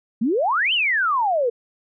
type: exponential two-way sweep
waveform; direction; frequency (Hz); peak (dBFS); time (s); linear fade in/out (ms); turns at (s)
sine; up then down; 205.2 to 3136 to 454.5; -17; 0.21-1.5; 10; 0.73
effects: none